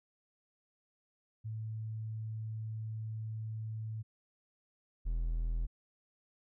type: tone pair in turn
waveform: sine / triangle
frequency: 110 / 41.2 Hz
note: A2 / E1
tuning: 0 / 0 cents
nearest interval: octave + perfect fourth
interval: 1700 cents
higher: first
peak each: -37 / -29 dBFS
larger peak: second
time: 1.44-4.03 / 5.05-5.67 s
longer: first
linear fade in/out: 20 ms
effects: none